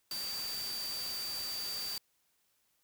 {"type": "tone in noise", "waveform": "sine", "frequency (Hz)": 4641, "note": "D8", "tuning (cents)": -21, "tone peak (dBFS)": -37, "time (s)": [0.11, 1.98], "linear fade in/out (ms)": 2, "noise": "white", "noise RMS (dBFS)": -43, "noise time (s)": [0.11, 1.98], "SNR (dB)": 3, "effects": ["white hiss -75 dBFS RMS until 2.83 s"]}